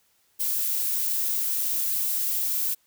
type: noise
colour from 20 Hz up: violet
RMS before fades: -26 dBFS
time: 0.39-2.75 s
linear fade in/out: 20 ms
effects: white hiss -66 dBFS RMS until 2.86 s